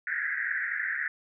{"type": "band-pass noise", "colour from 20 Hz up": "white", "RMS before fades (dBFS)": -31, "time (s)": [0.07, 1.08], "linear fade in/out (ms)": 2, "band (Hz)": [1500, 2000], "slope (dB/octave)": 96, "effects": []}